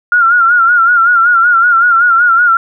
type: tone with vibrato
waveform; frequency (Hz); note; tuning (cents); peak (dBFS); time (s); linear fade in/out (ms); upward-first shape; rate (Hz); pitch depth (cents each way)
sine; 1400; F6; +4; -5; 0.12-2.57; 2; sine; 5.3; 76
effects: none